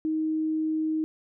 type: tone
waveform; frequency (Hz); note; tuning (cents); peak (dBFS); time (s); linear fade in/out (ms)
sine; 314.1; D#4; +16; -24; 0.05-1.04; 0
effects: none